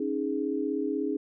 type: chord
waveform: sine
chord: C# suspended second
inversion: none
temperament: equal with one note detuned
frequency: 274.8 / 311.1 / 415.3 Hz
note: C#4 / D#4 / G#4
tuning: -15 / 0 / 0 cents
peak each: -31 dBFS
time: 0-1.17 s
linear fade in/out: 5 ms
effects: none